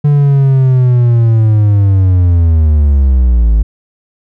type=linear sweep; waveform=triangle; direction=down; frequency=147.2 to 51.91 Hz; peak=-3 dBFS; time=0.04-3.63 s; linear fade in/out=10 ms; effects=none